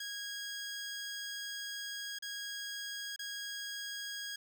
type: tone with dropouts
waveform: 15% pulse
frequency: 1643 Hz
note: G#6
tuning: 19 cents flat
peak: -33 dBFS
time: 0-4.36 s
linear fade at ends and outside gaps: 5 ms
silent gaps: 2.188-2.223 / 3.162-3.191 s
effects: none